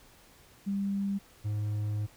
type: tone pair in turn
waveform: sine / triangle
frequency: 198.4 / 105.1 Hz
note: G3 / G#2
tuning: +21 / +21 cents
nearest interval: major seventh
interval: 1100 cents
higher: first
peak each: -28 / -27 dBFS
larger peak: second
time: 0.66-1.19 / 1.44-2.07 s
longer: second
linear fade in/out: 20 ms
effects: pink hiss -58 dBFS RMS until 2.16 s